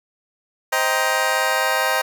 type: chord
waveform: 20% pulse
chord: C minor seventh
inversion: none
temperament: just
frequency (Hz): 523.3 / 627.9 / 784.9 / 941.9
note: C5 / Eb5 / G5 / Bb5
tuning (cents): 0 / +16 / +2 / +18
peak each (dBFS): -19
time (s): 0.72-2.02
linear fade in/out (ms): 10
effects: none